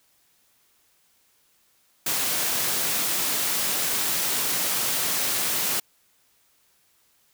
white high-pass noise, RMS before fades -25 dBFS, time 2.06-5.8 s, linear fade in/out 5 ms, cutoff 110 Hz, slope 24 dB/octave, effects white hiss -64 dBFS RMS until 7.33 s

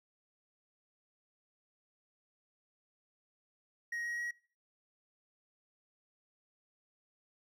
triangle tone with pitch steps, 1884 / 1894.9 / 1905.9 Hz, A#6 / A#6 / A#6, +18 / +28 / +38 cents, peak -34 dBFS, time 3.92-4.31 s, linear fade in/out 5 ms, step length 130 ms, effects noise-tail reverb RT60 0.5 s tail -25 dB re dry

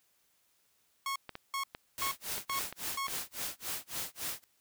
sawtooth tone bursts, 1095 Hz, C#6, 22 cents flat, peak -29 dBFS, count 5, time 1.06-3.07 s, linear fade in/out 2 ms, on 98 ms, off 380 ms
clicks, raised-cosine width 0.3 ms, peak -25 dBFS, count 10, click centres 1.293 / 1.354 / 1.749 / 2.069 / 2.38 / 2.498 / 2.609 / 2.726 / 3.083 / 3.139 s
white noise with tremolo, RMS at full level -36 dBFS, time 1.98-4.44 s, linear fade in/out 0 ms, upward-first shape sine, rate 3.6 Hz, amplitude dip 100%
effects white hiss -72 dBFS RMS until 4.6 s

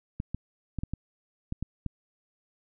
clicks, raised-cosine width 5 ms, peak -19 dBFS, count 8, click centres 0.201 / 0.346 / 0.787 / 0.835 / 0.936 / 1.524 / 1.626 / 1.863 s, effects none

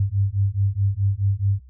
sine beating tone pair, 96.9 / 101.6 Hz, G2 / G#2, -20 / -38 cents, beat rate 4.7 Hz, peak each -21 dBFS, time 0-1.6 s, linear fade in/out 5 ms, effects added 64 Hz sine -43 dBFS peak until 1.69 s

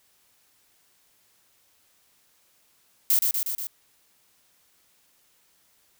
violet noise with echo, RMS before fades -20 dBFS, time 3.1-3.19 s, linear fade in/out 2 ms, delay 120 ms, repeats 4, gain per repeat -3 dB, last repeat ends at 3.67 s, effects white hiss -64 dBFS RMS until 5.99 s

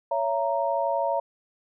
sine chord, A# diminished, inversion first, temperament just, 559.4 / 671.3 / 932.3 Hz, C#5 / E5 / A#5, +16 / +31 / 0 cents, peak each -27 dBFS, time 0.11-1.2 s, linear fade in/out 5 ms, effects none

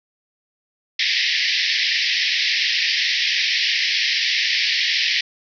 pink band-pass noise, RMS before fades -20 dBFS, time 0.99-5.21 s, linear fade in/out 5 ms, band 1800 to 5500 Hz, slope 96 dB/octave, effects none

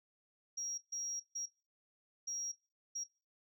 sine tone bursts at uneven times, 5650 Hz, F8, 19 cents sharp, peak -37 dBFS, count 5, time 0.57-0.78 / 0.92-1.2 / 1.35-1.46 / 2.27-2.52 / 2.95-3.04 s, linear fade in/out 10 ms, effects noise-tail reverb RT60 0.3 s tail -18 dB re dry + tanh soft clip ceiling -33 dBFS

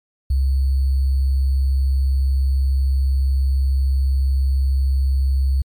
sine tone with sample-and-hold, 67 Hz, C2, 42 cents sharp, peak -14 dBFS, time 0.3-5.62 s, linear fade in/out 5 ms, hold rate 4410 Hz, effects MP3 96 kbps

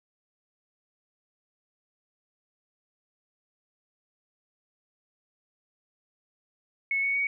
sine tone with pitch steps, 2200 / 2222 / 2244 Hz, C#7 / C#7 / C#7, -14 / +4 / +21 cents, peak -24 dBFS, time 6.91-7.27 s, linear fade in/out 2 ms, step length 120 ms, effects none

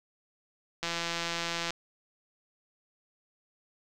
click train, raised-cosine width 0.2 ms, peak -15 dBFS, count 149, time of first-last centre 0.83-1.706 s, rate 169 Hz, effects none

